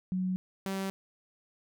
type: tone pair in turn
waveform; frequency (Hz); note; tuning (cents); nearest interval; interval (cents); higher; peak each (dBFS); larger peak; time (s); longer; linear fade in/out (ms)
sine / sawtooth; 185 / 193.2; F#3 / G3; 0 / -25; minor second; 75; second; -28; neither; 0.12-0.36 / 0.66-0.9; neither; 0
effects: none